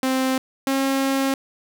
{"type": "tone pair in turn", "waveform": "sawtooth", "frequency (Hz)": [261.6, 270.4], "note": ["C4", "C#4"], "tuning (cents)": [0, -43], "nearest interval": "minor second", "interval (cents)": 57, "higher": "second", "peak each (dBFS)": -15, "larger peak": "neither", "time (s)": [[0.03, 0.38], [0.67, 1.34]], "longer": "second", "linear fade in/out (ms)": 2, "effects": []}